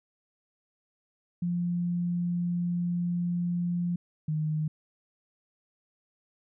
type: tone pair in turn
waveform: sine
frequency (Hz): 174.61 / 154.55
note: F3 / D#3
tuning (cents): 0 / -11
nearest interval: major second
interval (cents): 211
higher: first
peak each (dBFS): -26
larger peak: neither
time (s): 1.42-3.96 / 4.28-4.68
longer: first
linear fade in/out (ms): 5
effects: none